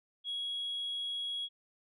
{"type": "tone", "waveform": "sine", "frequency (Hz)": 3322, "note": "G#7", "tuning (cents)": 0, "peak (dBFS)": -33, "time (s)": [0.24, 1.49], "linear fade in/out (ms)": 50, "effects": ["tanh soft clip ceiling -31 dBFS"]}